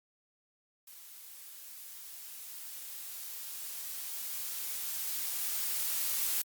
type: noise with level ramp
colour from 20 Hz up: blue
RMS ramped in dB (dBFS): -51 to -31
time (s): 0.87-6.42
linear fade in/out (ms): 5
effects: Opus 48 kbps